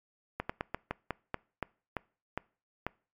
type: slowing click train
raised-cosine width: 0.5 ms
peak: -17 dBFS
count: 11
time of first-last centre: 0.4-2.866 s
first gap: 95 ms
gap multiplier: 1.2
effects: noise-tail reverb RT60 0.4 s tail -24 dB re dry + MP3 96 kbps